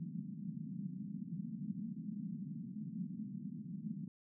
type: band-pass noise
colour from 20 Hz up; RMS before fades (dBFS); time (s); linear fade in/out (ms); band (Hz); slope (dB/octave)
pink; -44; 0-4.08; 2; 160 to 230; 48
effects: none